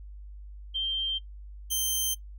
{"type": "tone pair in turn", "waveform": ["sine", "10% pulse"], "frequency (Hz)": [3153, 3128], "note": ["G7", "G7"], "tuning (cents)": [9, -4], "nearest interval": "unison", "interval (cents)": 13, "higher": "first", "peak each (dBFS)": [-26, -18], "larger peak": "second", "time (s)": [[0.74, 1.19], [1.7, 2.15]], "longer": "neither", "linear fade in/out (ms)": 20, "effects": ["noise-tail reverb RT60 0.1 s tail -18 dB re dry", "added 50 Hz sine -41 dBFS peak until 2.38 s"]}